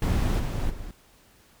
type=noise with level steps; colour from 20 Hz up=brown; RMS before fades=-22 / -27 / -37 dBFS; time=0.02-0.91 s; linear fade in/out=2 ms; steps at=0.38 / 0.69 s; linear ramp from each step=20 ms; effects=pink hiss -58 dBFS RMS until 1.6 s